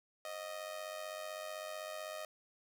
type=tone with amplitude modulation; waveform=sawtooth; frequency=622.3 Hz; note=D#5; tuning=in tune; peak=-35 dBFS; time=0.25-2.25 s; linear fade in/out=2 ms; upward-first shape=sine; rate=95.8 Hz; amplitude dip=70%; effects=none